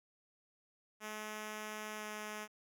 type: tone with pitch glide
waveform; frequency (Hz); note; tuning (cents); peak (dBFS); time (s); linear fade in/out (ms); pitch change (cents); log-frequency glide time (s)
5% pulse; 213.9 to 212.5; A3 to G#3; -49 to +40; -31; 1-2.48; 50; -11; 1.97-2.04
effects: none